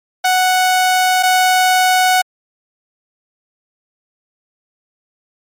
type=tone pair in turn; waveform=sawtooth; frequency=740 / 740 Hz; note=F#5 / F#5; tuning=0 / 0 cents; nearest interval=unison; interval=0 cents; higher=neither; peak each=-7 / -6 dBFS; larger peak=second; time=0.24-1.23 / 1.23-2.22 s; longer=neither; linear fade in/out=10 ms; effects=MP3 64 kbps